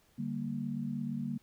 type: chord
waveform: sine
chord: G minor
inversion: second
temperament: equal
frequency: 146.83 / 196 / 233.1 Hz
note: D3 / G3 / Bb3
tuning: 0 / 0 / 0 cents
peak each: -39 / -39 / -36 dBFS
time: 0.18-1.38 s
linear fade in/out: 10 ms
effects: pink hiss -68 dBFS RMS until 1.42 s